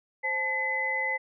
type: tone cluster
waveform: sine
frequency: 526 / 869 / 2023 Hz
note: C5 / A5 / B6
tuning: +9 / -22 / +41 cents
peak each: -36 / -34 / -27 dBFS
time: 0.23-1.18 s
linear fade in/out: 20 ms
effects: none